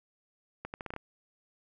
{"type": "accelerating click train", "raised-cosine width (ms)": 0.5, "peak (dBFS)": -23, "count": 7, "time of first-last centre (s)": [0.65, 0.963], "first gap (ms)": 89, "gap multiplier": 0.78, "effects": []}